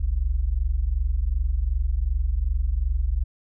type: tone pair together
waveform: sine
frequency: 44.54 / 67.2 Hz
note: F1 / C2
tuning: +35 / +47 cents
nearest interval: perfect fifth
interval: 712 cents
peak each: -23 dBFS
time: 0-3.24 s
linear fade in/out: 10 ms
effects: none

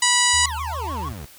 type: harmonic tone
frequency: 978 Hz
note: B5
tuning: 17 cents flat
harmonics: 1 / 2 / 3 / 4 / 5 / 6 / 7 / 8 / 9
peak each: -23 / -22 / -24 / -25 / -25 / -32 / -22 / -27 / -24 dBFS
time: 0.02-0.46 s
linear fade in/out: 5 ms
type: tone with pitch glide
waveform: sine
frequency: 75.2 to 78.67 Hz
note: D2 to D#2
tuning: +42 to +20 cents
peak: -29 dBFS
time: 0.33-1.13 s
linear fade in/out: 10 ms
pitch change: +78 cents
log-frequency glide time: 0.54-0.76 s
type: tone with vibrato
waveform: triangle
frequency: 987.8 Hz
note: B5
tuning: in tune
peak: -26 dBFS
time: 0.43-1.09 s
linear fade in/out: 5 ms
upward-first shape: sine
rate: 6.6 Hz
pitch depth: 220 cents each way
type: exponential sweep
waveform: 25% pulse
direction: down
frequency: 2217 to 62.1 Hz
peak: -29 dBFS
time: 0.46-1.26 s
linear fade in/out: 10 ms
effects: white hiss -47 dBFS RMS until 1.38 s

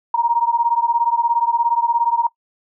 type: beating tone pair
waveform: sine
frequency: 932.3 / 949.3 Hz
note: A#5 / A#5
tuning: 0 / +31 cents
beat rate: 17 Hz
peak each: -17 dBFS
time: 0.14-2.27 s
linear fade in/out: 5 ms
effects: noise-tail reverb RT60 0.1 s tail -20 dB re dry

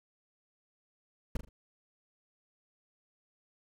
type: noise with echo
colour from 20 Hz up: brown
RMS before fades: -30 dBFS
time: 1.35-1.37 s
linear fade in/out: 5 ms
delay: 40 ms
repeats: 3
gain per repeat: -9 dB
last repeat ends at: 1.49 s
effects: none

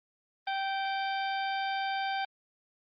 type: harmonic tone with a mistuned harmonic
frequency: 779 Hz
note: G5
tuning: 11 cents flat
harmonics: 1 / 2 / 3 / 4 / 5 / 6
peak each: -31 / -37 / -41 / -43 / -45 / -47 dBFS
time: 0.47-2.25 s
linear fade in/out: 5 ms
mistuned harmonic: 5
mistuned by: -120 cents
effects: Opus 24 kbps

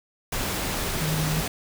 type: tone in noise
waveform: sine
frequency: 155.56 Hz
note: D#3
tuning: in tune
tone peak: -25 dBFS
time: 1.01-1.41 s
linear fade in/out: 5 ms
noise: pink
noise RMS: -28 dBFS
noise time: 0.32-1.48 s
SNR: 0 dB
effects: none

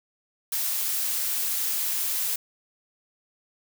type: noise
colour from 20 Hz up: blue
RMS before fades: -27 dBFS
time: 0.52-2.36 s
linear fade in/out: 5 ms
effects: none

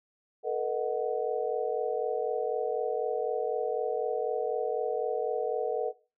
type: chord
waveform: sine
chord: B dominant seventh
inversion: third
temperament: equal with one note detuned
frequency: 440 / 484 / 622.3 / 740 Hz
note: A4 / B4 / D#5 / F#5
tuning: 0 / -35 / 0 / 0 cents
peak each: -31 / -32 / -35 / -35 dBFS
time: 0.43-5.93 s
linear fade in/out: 50 ms
effects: noise-tail reverb RT60 0.3 s tail -17 dB re dry

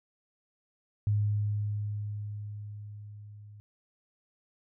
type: tone with level ramp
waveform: sine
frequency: 104.1 Hz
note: G#2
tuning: 5 cents sharp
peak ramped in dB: -23 to -47 dBFS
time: 1.07-3.6 s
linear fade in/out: 0 ms
effects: none

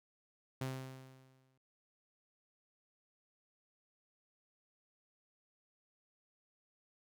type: tone with exponential decay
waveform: sawtooth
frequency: 131.2 Hz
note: C3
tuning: 5 cents sharp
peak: -32 dBFS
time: 0.61-1.58 s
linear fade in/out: 5 ms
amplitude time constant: 210 ms
effects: none

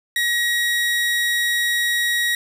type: tone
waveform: 30% pulse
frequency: 1900 Hz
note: A#6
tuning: 33 cents sharp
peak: -15 dBFS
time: 0.16-2.35 s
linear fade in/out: 2 ms
effects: none

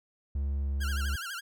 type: tone with pitch glide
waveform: triangle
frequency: 69.8 to 69.32 Hz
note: C#2 to C#2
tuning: +13 to +1 cents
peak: -26 dBFS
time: 0.35-1.16 s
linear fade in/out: 5 ms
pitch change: -12 cents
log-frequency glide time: 0.61-0.68 s
type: tone with vibrato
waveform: sawtooth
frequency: 1492 Hz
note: F#6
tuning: 14 cents sharp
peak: -32 dBFS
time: 0.8-1.41 s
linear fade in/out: 20 ms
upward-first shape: sine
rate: 12 Hz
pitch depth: 170 cents each way
effects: none

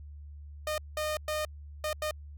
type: tone bursts at uneven times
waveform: sawtooth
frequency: 612 Hz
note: D#5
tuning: 29 cents flat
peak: -26 dBFS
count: 5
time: 0.67-0.78 / 0.97-1.17 / 1.28-1.45 / 1.84-1.93 / 2.02-2.11 s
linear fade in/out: 2 ms
effects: added 73 Hz sine -43 dBFS peak until 2.37 s

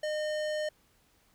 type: tone with hard clipping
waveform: sine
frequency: 610 Hz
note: D#5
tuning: 34 cents flat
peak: -32 dBFS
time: 0.03-0.69 s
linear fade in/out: 5 ms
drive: 17 dB
effects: pink hiss -67 dBFS RMS until 1.34 s

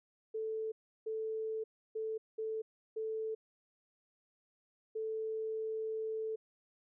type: tone bursts at uneven times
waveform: sine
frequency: 440 Hz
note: A4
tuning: in tune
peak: -35 dBFS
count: 6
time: 0.34-0.72 / 1.06-1.64 / 1.95-2.18 / 2.38-2.62 / 2.96-3.35 / 4.95-6.36 s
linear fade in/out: 10 ms
effects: none

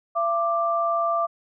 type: tone pair together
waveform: sine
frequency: 676.5 / 1179 Hz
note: E5 / D6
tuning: +45 / +6 cents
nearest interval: minor seventh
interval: 961 cents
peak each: -23 dBFS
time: 0.15-1.27 s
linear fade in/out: 20 ms
effects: none

